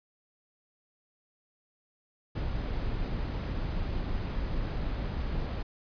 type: noise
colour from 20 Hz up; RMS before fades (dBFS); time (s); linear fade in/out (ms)
brown; -32; 2.35-5.63; 10
effects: resampled to 11025 Hz